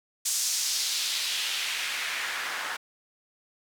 white noise with band-pass filter sweep, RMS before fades -30 dBFS, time 0.25-2.77 s, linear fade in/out 10 ms, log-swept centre 7000 to 1300 Hz, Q 1.5, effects none

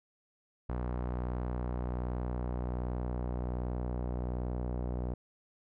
sawtooth tone with low-pass filter sweep, 61.3 Hz, B1, 12 cents flat, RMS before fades -35 dBFS, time 0.69-5.14 s, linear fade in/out 5 ms, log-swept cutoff 1100 to 670 Hz, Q 1.1, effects none

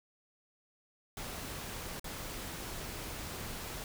pink noise with dropouts, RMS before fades -42 dBFS, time 1.17-3.84 s, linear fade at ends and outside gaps 1 ms, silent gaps 1.996-2.043 s, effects none

